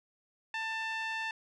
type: tone with low-pass filter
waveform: 5% pulse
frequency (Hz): 890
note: A5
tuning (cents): +20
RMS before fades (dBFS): -36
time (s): 0.54-1.31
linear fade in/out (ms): 2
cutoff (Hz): 2200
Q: 1.6
effects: none